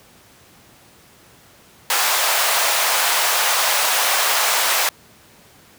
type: high-pass noise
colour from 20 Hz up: pink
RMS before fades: -18 dBFS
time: 1.9-4.89 s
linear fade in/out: 2 ms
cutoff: 650 Hz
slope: 24 dB/octave
effects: pink hiss -49 dBFS RMS until 5.78 s + high-pass 80 Hz 12 dB/octave